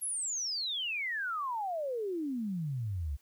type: exponential sweep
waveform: sine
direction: down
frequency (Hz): 11460 to 66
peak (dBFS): -32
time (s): 0.01-3.17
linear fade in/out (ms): 20
effects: white hiss -68 dBFS RMS until 3.21 s